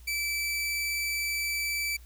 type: tone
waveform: sawtooth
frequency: 2317 Hz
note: D7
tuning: 24 cents flat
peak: -25 dBFS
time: 0.07-1.97 s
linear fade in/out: 10 ms
effects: added 60 Hz sine -47 dBFS peak until 2.05 s + white hiss -60 dBFS RMS until 2.05 s